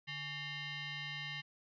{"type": "tone with frequency modulation", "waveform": "sine", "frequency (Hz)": 146.83, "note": "D3", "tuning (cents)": 0, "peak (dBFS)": -40, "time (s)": [0.07, 1.42], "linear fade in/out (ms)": 20, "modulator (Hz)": 981, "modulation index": 3.5, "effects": []}